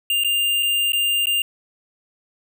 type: tone with dropouts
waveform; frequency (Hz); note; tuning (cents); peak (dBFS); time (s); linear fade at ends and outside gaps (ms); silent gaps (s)
square; 2800; F7; +4; -18; 0.1-1.42; 2; 0.237-0.246 / 0.626-0.629 / 0.921-0.932 / 1.257-1.269
effects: none